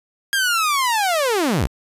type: linear sweep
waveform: sawtooth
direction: down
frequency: 1633 to 35.99 Hz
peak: -13 dBFS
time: 0.33-1.67 s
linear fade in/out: 0 ms
effects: resampled to 32000 Hz